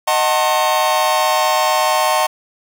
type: chord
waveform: 45% pulse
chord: D# diminished seventh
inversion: none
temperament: just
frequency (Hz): 622.3 / 746.7 / 896 / 1075.3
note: D#5 / F#5 / A5 / C6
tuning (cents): 0 / +16 / +31 / +47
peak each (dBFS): -19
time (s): 0.07-2.27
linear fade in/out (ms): 10
effects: 7-bit